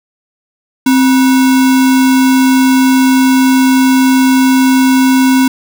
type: tone with sample-and-hold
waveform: sine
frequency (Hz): 261.6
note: C4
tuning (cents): 0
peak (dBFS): -5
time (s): 0.86-5.48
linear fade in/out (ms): 5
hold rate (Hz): 1225
effects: none